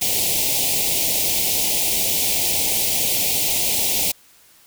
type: band-stop noise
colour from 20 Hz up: white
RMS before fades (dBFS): -20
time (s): 0.01-4.12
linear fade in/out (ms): 10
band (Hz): 850 to 2200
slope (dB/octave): 48
effects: white hiss -52 dBFS RMS until 4.66 s